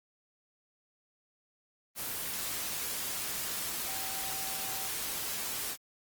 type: tone in noise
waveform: sine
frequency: 771 Hz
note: G5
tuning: 29 cents flat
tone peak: -45 dBFS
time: 3.86-4.9 s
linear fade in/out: 50 ms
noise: white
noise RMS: -36 dBFS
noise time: 1.95-5.77 s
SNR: -12 dB
effects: Opus 24 kbps